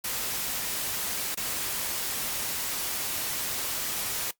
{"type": "noise with dropouts", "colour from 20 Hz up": "white", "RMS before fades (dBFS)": -31, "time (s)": [0.04, 4.31], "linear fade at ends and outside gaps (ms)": 5, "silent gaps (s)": [1.348, 1.372], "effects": ["noise-tail reverb RT60 0.1 s tail -19 dB re dry", "Opus 48 kbps"]}